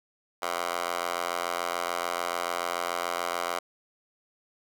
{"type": "tone with high-pass filter", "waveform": "10% pulse", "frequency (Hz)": 86.9, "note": "F2", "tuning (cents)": -8, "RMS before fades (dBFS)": -31, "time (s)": [0.42, 3.59], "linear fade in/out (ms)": 5, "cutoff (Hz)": 820, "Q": 3.4, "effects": []}